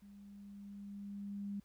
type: tone with level ramp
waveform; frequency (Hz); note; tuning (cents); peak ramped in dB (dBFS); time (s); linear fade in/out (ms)
sine; 201.3; G3; +46; -54 to -38; 0.02-1.6; 5
effects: added 64 Hz sine -70 dBFS peak until 1.64 s + pink hiss -74 dBFS RMS until 1.64 s